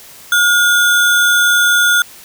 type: tone with sample-and-hold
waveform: sine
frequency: 1432 Hz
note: F6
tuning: 43 cents sharp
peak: -8 dBFS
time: 0.32-2.02 s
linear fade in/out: 2 ms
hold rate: 4900 Hz
effects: white hiss -38 dBFS RMS until 2.24 s